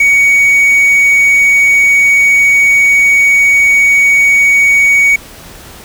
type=tone with quantisation; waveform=triangle; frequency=2243 Hz; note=C#7; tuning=20 cents sharp; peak=-3 dBFS; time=0-5.16 s; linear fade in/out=5 ms; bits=5; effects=pink hiss -33 dBFS RMS until 5.84 s